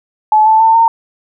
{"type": "tone with pitch steps", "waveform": "sine", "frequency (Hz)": [860, 877.6, 895.5, 913.8], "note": ["A5", "A5", "A5", "A#5"], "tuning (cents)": [-40, -5, 30, -35], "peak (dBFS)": -5, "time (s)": [0.32, 0.88], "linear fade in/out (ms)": 2, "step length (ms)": 140, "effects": []}